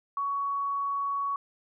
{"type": "tone", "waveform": "sine", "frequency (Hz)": 1120, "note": "C#6", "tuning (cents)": 18, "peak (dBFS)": -27, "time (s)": [0.17, 1.36], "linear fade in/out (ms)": 2, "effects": []}